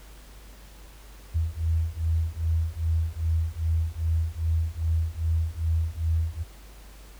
sine beating tone pair, 80.2 / 82.7 Hz, E2 / E2, -47 / +6 cents, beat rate 2.5 Hz, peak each -26 dBFS, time 1.34-6.44 s, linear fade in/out 20 ms, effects added 50 Hz sine -45 dBFS peak until 7.19 s + pink hiss -52 dBFS RMS until 7.19 s

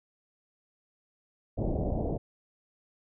pink low-pass noise, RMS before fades -30 dBFS, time 1.57-2.18 s, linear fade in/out 20 ms, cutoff 720 Hz, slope 48 dB/octave, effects none

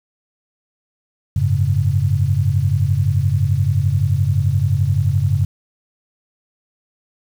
sine chord, F# suspended second, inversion none, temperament just, 92.5 / 104.06 / 138.75 Hz, F#2 / G#2 / C#3, 0 / +4 / +2 cents, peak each -18 dBFS, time 1.36-5.45 s, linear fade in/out 5 ms, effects 7-bit

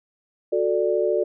sine chord, D major, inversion first, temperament equal with one note detuned, 366.4 / 440 / 587.3 Hz, F#4 / A4 / D5, -17 / 0 / 0 cents, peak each -23 dBFS, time 0.52-1.24 s, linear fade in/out 10 ms, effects none

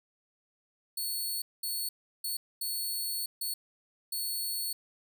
10% pulse tone bursts at uneven times, 4411 Hz, C#8, 9 cents flat, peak -25 dBFS, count 6, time 0.97-1.42 / 1.63-1.89 / 2.24-2.37 / 2.61-3.26 / 3.41-3.54 / 4.12-4.73 s, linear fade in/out 5 ms, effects none

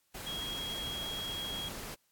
sine tone in noise, 3288 Hz, G#7, 18 cents flat, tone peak -37 dBFS, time 0.26-1.69 s, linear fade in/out 10 ms, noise pink, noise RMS -43 dBFS, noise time 0.14-1.95 s, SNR +3 dB, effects white hiss -74 dBFS RMS until 2.11 s + AAC 64 kbps

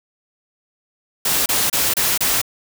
white noise bursts, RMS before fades -18 dBFS, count 5, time 1.25-2.416 s, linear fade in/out 5 ms, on 210 ms, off 29 ms, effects none

